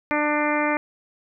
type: harmonic tone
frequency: 297.8 Hz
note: D4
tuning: 24 cents sharp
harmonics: 1 / 2 / 3 / 4 / 5 / 6 / 7 / 8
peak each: -25 / -26 / -27 / -29 / -31 / -31 / -28 / -32 dBFS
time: 0.11-0.77 s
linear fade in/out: 0 ms
effects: none